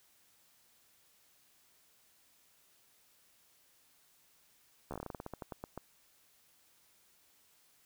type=slowing click train; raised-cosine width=1 ms; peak=-27 dBFS; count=17; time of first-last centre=4.91-5.776 s; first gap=13 ms; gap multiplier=1.17; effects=white hiss -68 dBFS RMS until 7.85 s